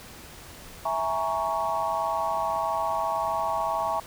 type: chord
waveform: sine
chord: A# half-diminished seventh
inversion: second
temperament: equal with one note detuned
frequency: 659.3 / 830.6 / 932.3 / 1111.9 Hz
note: E5 / G#5 / A#5 / C#6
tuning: 0 / 0 / 0 / +5 cents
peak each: -30 dBFS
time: 0.85-4 s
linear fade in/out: 5 ms
effects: pink hiss -45 dBFS RMS until 4.06 s